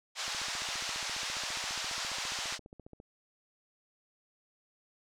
white band-pass noise, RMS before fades -37 dBFS, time 0.15-2.59 s, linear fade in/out 50 ms, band 640 to 6300 Hz, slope 24 dB/octave
click train, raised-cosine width 2 ms, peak -36 dBFS, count 41, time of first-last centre 0.28-3.001 s, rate 14.7 Hz
effects none

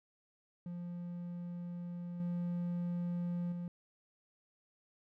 triangle tone with level steps, 174.7 Hz, F3, 1 cent sharp, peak -38 / -32 / -36 dBFS, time 0.66-3.68 s, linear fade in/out 2 ms, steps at 2.2 / 3.52 s, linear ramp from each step 2 ms, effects none

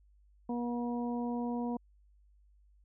harmonic tone, 240 Hz, B3, 49 cents flat, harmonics 1 / 2 / 3 / 4, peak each -33 / -41 / -43 / -44 dBFS, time 0.49-1.77 s, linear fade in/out 5 ms, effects added 50 Hz sine -61 dBFS peak until 2.84 s

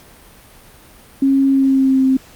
sine tone with pitch glide, 271.8 to 263.5 Hz, C#4 to C4, -34 to +12 cents, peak -10 dBFS, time 1.22-2.17 s, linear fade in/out 5 ms, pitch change -54 cents, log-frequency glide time 1.48-2.05 s, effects pink hiss -44 dBFS RMS until 2.35 s + Opus 48 kbps

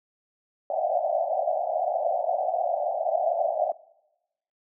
pink band-pass noise, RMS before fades -26 dBFS, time 0.7-3.72 s, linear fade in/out 2 ms, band 590 to 760 Hz, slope 96 dB/octave, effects noise-tail reverb RT60 0.9 s tail -21 dB re dry

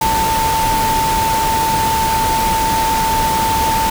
sine tone in noise, 892 Hz, A5, 23 cents sharp, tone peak -14 dBFS, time 0.01-3.9 s, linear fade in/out 5 ms, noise pink, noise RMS -20 dBFS, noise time 0.01-3.9 s, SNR +3 dB, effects none

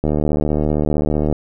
click train, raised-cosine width 2 ms, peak -5 dBFS, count 98, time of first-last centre 0.04-1.326 s, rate 75.4 Hz, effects none

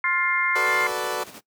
harmonic tone, 351.6 Hz, F4, 12 cents sharp, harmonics 3 / 4 / 5 / 6, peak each -27 / -28 / -28 / -23 dBFS, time 0.04-0.87 s, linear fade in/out 2 ms
20% pulse chord, B minor seventh, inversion second, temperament equal, 370 / 440 / 493.9 / 587.3 Hz, F#4 / A4 / B4 / D5, 0 / 0 / 0 / 0 cents, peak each -26 dBFS, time 0.55-1.24 s, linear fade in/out 10 ms
pink noise with tremolo, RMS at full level -40 dBFS, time 0.65-1.41 s, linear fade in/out 20 ms, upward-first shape square, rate 13 Hz, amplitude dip 45%
effects noise-tail reverb RT60 0.1 s tail -19 dB re dry + high-pass 200 Hz 12 dB/octave

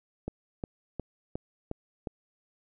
click train, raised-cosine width 2 ms, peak -20 dBFS, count 6, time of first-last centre 0.28-2.072 s, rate 2.79 Hz, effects none

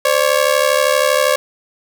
sawtooth ring-modulated tone, 554.4 Hz, C#5, in tune, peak -5 dBFS, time 0.05-1.36 s, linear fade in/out 0 ms, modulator 36.3 Hz, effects none

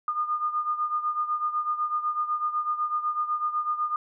sine beating tone pair, 1217 / 1225 Hz, D#6 / D#6, -39 / -27 cents, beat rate 8 Hz, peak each -26 / -31 dBFS, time 0.08-3.96 s, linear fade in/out 2 ms, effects none

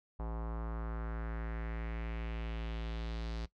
square tone with low-pass filter sweep, 56.2 Hz, A1, 37 cents sharp, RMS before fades -39 dBFS, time 0.19-3.46 s, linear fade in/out 10 ms, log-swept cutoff 940 to 4600 Hz, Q 2.2, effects noise-tail reverb RT60 0.1 s tail -17 dB re dry

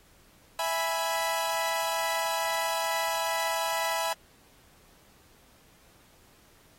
sawtooth chord, E major, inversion none, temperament equal, 659.3 / 830.6 / 987.8 Hz, E5 / G#5 / B5, 0 / 0 / 0 cents, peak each -28 / -29 / -27 dBFS, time 0.59-4.13 s, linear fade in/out 2 ms, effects pink hiss -60 dBFS RMS until 6.78 s + AAC 48 kbps

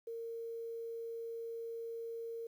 sine tone, 460 Hz, A#4, 23 cents flat, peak -40 dBFS, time 0.07-2.47 s, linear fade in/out 5 ms, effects 11-bit

